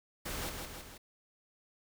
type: noise with echo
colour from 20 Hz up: pink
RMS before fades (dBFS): -39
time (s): 0.25-0.5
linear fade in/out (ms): 10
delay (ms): 160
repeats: 3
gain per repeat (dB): -4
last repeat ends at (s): 0.98
effects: none